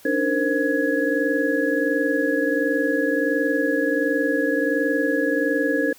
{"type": "tone cluster", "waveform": "sine", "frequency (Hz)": [282.9, 304.3, 463.4, 524, 1677], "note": ["C#4", "D#4", "A#4", "C5", "G#6"], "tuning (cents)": [35, -38, -10, 2, 16], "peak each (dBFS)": -25, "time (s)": [0.05, 5.93], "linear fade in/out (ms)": 5, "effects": ["white hiss -50 dBFS RMS until 5.98 s"]}